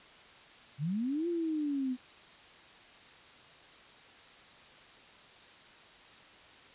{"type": "linear two-way sweep", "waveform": "sine", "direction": "up then down", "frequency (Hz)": [130.81, 349.2, 247.1], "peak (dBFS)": -30, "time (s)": [0.78, 1.97], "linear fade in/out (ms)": 50, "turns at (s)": 1.28, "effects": ["white hiss -55 dBFS RMS until 6.74 s", "resampled to 8000 Hz"]}